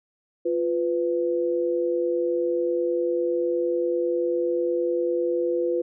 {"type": "tone pair together", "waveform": "sine", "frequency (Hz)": [349.2, 498.7], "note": ["F4", "B4"], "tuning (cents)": [0, 17], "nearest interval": "tritone", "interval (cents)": 617, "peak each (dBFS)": -24, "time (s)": [0.45, 5.82], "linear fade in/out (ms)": 10, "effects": []}